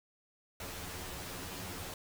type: noise with comb filter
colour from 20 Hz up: pink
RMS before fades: -43 dBFS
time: 0.6-1.94 s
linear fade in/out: 2 ms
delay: 11 ms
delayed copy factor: +1
effects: none